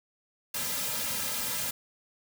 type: noise with comb filter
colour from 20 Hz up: white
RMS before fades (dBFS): -32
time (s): 0.54-1.71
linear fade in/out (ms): 5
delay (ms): 2.7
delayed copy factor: -0.9
effects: none